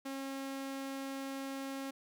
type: tone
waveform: sawtooth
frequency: 271.2 Hz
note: C#4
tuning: 38 cents flat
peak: -35 dBFS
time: 0.05-1.91 s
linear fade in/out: 10 ms
effects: none